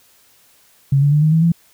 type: tone with pitch steps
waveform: sine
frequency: 138.1 / 143.63 / 149.39 / 155.37 / 161.59 / 168.07 Hz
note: C#3 / D3 / D3 / D#3 / E3 / E3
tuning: -6 / -38 / +30 / -2 / -34 / +34 cents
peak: -10 dBFS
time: 0.92-1.52 s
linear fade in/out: 5 ms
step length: 100 ms
effects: white hiss -53 dBFS RMS until 1.73 s